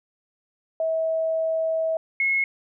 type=tone pair in turn; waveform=sine; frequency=646 / 2173 Hz; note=E5 / C#7; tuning=-35 / -35 cents; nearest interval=octave + major sixth; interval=2100 cents; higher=second; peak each=-21 / -19 dBFS; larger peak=second; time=0.8-1.97 / 2.2-2.44 s; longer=first; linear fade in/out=2 ms; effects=none

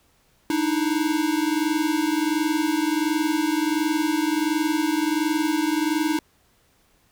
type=tone pair together; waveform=square; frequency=299.7 / 321.1 Hz; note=D4 / E4; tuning=+35 / -45 cents; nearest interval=minor second; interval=120 cents; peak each=-24 dBFS; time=0.5-6.19 s; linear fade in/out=2 ms; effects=pink hiss -62 dBFS RMS until 7.11 s

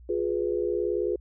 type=chord; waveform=sine; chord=F diminished; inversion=none; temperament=equal with one note detuned; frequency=355.1 / 415.3 / 493.9 Hz; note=F4 / Ab4 / Cb5; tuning=+29 / 0 / 0 cents; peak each=-28 / -28 / -31 dBFS; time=0.09-1.16 s; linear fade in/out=5 ms; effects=added 60 Hz sine -46 dBFS peak until 1.2 s

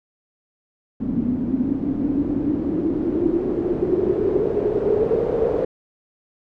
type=noise with low-pass filter sweep; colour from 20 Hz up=white; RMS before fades=-21 dBFS; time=1-5.65 s; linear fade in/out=5 ms; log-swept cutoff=240 to 480 Hz; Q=8.4; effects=none

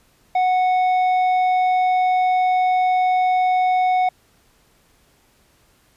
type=tone with tanh clipping; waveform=sine; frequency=737 Hz; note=F#5; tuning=7 cents flat; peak=-16 dBFS; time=0.35-4.09 s; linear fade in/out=5 ms; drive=7 dB; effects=pink hiss -58 dBFS RMS until 5.96 s + resampled to 32000 Hz

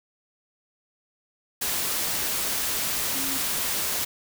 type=tone in noise; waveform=sine; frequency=270 Hz; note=C#4; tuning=45 cents flat; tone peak=-34 dBFS; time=3.15-3.38 s; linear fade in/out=10 ms; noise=white; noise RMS=-27 dBFS; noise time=1.61-4.05 s; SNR=-10 dB; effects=none

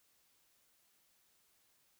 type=silence; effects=white hiss -73 dBFS RMS until 1.99 s

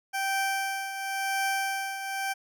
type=tone with tremolo; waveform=20% pulse; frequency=780 Hz; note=G5; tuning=9 cents flat; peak=-20 dBFS; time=0.13-2.34 s; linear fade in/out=20 ms; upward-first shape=triangle; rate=0.94 Hz; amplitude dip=65%; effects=none

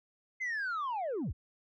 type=linear sweep; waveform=sine; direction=down; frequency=2101 to 34 Hz; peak=-30 dBFS; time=0.4-1.33 s; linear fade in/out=20 ms; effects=tanh soft clip ceiling -31 dBFS

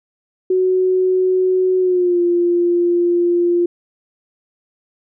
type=tone with pitch glide; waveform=sine; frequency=371 to 348.2 Hz; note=F#4 to F4; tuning=+5 to -5 cents; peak=-12 dBFS; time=0.5-3.66 s; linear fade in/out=5 ms; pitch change=-110 cents; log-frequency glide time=1.79-2.21 s; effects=none

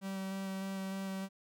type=tone with vibrato; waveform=45% pulse; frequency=192.7 Hz; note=G3; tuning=29 cents flat; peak=-37 dBFS; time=0.01-1.29 s; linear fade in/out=50 ms; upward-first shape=square; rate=3.3 Hz; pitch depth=9 cents each way; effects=none

